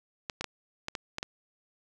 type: clicks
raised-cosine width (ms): 0.2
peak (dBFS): -16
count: 7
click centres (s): 0.298 / 0.41 / 0.443 / 0.884 / 0.952 / 1.184 / 1.229
effects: none

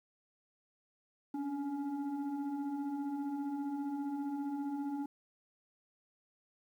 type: tone with frequency modulation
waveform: sine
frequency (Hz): 285.5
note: D4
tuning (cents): -49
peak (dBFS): -34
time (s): 1.34-5.06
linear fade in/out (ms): 5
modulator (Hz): 556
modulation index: 0.62
effects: tanh soft clip ceiling -30 dBFS + 11-bit

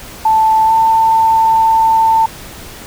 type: tone with pitch glide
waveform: sine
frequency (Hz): 880 to 894.3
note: A5 to A5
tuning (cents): 0 to +28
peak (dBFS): -7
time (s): 0.25-2.26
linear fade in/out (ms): 5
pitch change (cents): +28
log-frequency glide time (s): 0.65-0.72
effects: pink hiss -32 dBFS RMS until 2.86 s

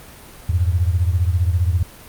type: beating tone pair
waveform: sine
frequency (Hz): 84.4 / 99.4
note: E2 / G2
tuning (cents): +41 / +25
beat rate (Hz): 15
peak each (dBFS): -16 / -20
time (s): 0.49-1.83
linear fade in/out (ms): 5
effects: pink hiss -41 dBFS RMS until 2.08 s + Opus 32 kbps

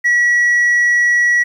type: tone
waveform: sine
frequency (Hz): 1930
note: B6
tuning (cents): -40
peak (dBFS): -7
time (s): 0.04-1.44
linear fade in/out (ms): 20
effects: tanh soft clip ceiling -9 dBFS + 8-bit

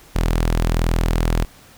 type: tone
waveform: sawtooth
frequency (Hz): 41.2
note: E1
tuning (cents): 0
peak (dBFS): -12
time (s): 0.15-1.45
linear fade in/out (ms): 10
effects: pink hiss -47 dBFS RMS until 1.77 s

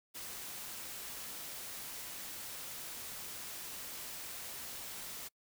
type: noise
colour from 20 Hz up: white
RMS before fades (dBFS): -45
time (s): 0.14-5.29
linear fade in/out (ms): 20
effects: noise-tail reverb RT60 0.1 s tail -26 dB re dry

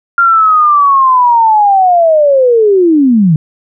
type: linear sweep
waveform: sine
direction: down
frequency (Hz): 1396.9 to 146.83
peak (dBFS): -4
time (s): 0.18-3.36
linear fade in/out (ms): 2
effects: none

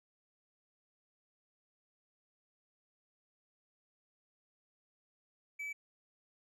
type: tone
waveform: triangle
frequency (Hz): 2298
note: D7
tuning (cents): -38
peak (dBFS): -37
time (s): 5.59-5.73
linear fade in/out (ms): 10
effects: none

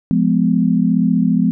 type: chord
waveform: sine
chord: F diminished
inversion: none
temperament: just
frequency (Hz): 174.61 / 209.5 / 251.4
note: F3 / Ab3 / Cb4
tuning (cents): 0 / +15 / +31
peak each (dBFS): -16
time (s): 0.11-1.51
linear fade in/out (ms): 0
effects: none

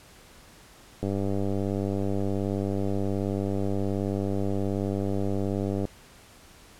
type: click train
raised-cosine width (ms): 2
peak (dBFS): -16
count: 477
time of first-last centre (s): 1.03-5.853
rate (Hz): 98.7
effects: pink hiss -52 dBFS RMS until 6.79 s + low-pass 12000 Hz 12 dB/octave

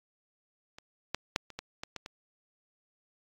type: clicks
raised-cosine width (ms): 0.2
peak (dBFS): -29 / -13 / -9 / -29 / -20 / -20 / -21 / -24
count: 8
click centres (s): 0.785 / 1.146 / 1.361 / 1.503 / 1.59 / 1.835 / 1.963 / 2.061
effects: AAC 64 kbps

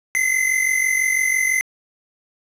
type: tone pair together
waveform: square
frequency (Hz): 2038 / 2084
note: C7 / C7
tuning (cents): -46 / -7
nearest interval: unison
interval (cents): 39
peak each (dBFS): -19 / -22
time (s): 0.15-1.61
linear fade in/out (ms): 0
effects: resampled to 32000 Hz + 7-bit

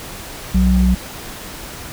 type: tone pair together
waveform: sine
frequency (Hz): 62.24 / 185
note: B1 / F#3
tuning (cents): +14 / 0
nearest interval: octave + perfect fifth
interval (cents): 1886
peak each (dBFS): -13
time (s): 0.54-0.95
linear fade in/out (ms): 10
effects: pink hiss -32 dBFS RMS until 1.92 s

